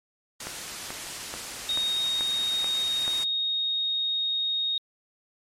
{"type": "noise", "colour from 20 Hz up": "white", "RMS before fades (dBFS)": -35, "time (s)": [0.4, 3.24], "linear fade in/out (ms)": 5}
{"type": "click train", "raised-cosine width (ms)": 0.5, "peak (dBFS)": -19, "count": 7, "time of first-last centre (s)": [0.47, 3.079], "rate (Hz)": 2.3}
{"type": "tone", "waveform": "sine", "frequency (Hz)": 3729, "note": "A#7", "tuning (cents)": 0, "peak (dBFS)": -24, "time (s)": [1.69, 4.78], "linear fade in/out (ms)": 2}
{"effects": ["low-pass 9000 Hz 12 dB/octave", "MP3 64 kbps"]}